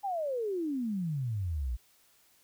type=exponential sweep; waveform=sine; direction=down; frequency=830.6 to 55.7 Hz; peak=-30 dBFS; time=0.03-1.77 s; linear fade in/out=20 ms; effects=white hiss -65 dBFS RMS until 2.43 s